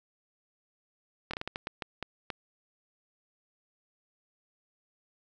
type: slowing click train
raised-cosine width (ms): 0.3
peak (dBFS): -18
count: 10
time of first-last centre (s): 1.31-2.302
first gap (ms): 25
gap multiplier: 1.35
effects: none